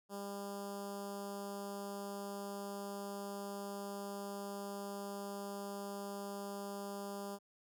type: tone with notch filter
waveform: 10% pulse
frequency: 200 Hz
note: G3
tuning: 35 cents sharp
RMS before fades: -44 dBFS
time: 0.09-7.39 s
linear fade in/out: 50 ms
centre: 2300 Hz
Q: 0.56
effects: none